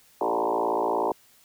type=tone with frequency modulation; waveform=sine; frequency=659.3 Hz; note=E5; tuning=in tune; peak=-22 dBFS; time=0.21-1.12 s; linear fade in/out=2 ms; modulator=56.7 Hz; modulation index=5.8; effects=white hiss -58 dBFS RMS until 1.44 s